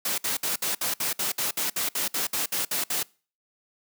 white noise bursts, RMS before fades -27 dBFS, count 16, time 0.05-3.03 s, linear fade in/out 5 ms, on 130 ms, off 60 ms, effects noise-tail reverb RT60 0.4 s tail -25 dB re dry + high-pass 150 Hz 12 dB/octave

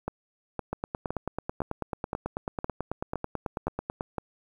two click trains, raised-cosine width 1 ms, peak -16 / -16 dBFS, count 31 / 9, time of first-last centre 0.73-4.009 / 0.08-4.183 s, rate 9.15 / 1.95 Hz, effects 9-bit

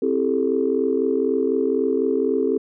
sine chord, A minor seventh, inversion first, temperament just, 264 / 330 / 396 / 440 Hz, C4 / E4 / G4 / A4, +16 / +2 / +18 / 0 cents, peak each -23 / -26 / -22 / -22 dBFS, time 0.02-2.58 s, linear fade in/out 5 ms, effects tanh soft clip ceiling -7 dBFS

